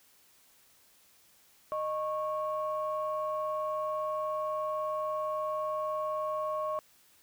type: tone pair together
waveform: sine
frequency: 617 / 1099.4 Hz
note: D#5 / C#6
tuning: -15 / -15 cents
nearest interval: minor seventh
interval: 1000 cents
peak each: -32 / -33 dBFS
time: 1.72-6.79 s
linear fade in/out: 0 ms
effects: tanh soft clip ceiling -23 dBFS + white hiss -63 dBFS RMS until 7.22 s